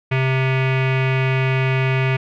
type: tone with low-pass filter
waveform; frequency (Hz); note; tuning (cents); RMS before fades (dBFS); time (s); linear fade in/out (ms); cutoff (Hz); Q
square; 131.6; C3; +10; -18; 0.11-2.17; 10; 2400; 4.4
effects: none